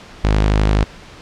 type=tone; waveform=sawtooth; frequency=51.91 Hz; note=G#1; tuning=in tune; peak=-8 dBFS; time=0.24-0.84 s; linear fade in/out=0 ms; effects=pink hiss -39 dBFS RMS until 1.21 s + low-pass 5000 Hz 12 dB/octave